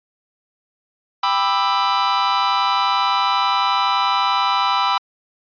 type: chord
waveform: 45% pulse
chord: E minor seventh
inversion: first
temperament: just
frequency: 791.1 / 988.9 / 1186.7 / 1318.5 Hz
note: G5 / B5 / D6 / E6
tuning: +16 / +2 / +18 / 0 cents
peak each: -23 / -19 / -24 / -22 dBFS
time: 1.23-4.98 s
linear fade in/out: 5 ms
effects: resampled to 11025 Hz